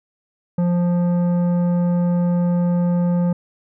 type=tone with tanh clipping; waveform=sine; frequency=175.3 Hz; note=F3; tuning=7 cents sharp; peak=-17 dBFS; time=0.58-3.33 s; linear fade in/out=5 ms; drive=11 dB; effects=none